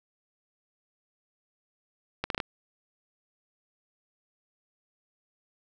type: accelerating click train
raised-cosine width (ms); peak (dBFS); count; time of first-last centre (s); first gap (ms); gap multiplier
0.3; -13; 5; 2.24-2.402; 62; 0.72
effects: none